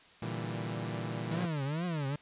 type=chord; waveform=sawtooth; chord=E half-diminished seventh; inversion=second; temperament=equal; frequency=116.54 / 146.83 / 164.81 / 196 Hz; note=Bb2 / D3 / E3 / G3; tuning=0 / 0 / 0 / 0 cents; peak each=-34 / -39 / -36 / -39 dBFS; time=0.22-1.46 s; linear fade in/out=5 ms
type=tone with vibrato; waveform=40% pulse; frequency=155.56 Hz; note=D#3; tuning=in tune; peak=-31 dBFS; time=1.31-2.16 s; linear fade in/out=5 ms; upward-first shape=triangle; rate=2.3 Hz; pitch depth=280 cents each way
effects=white hiss -58 dBFS RMS until 2.21 s + resampled to 8000 Hz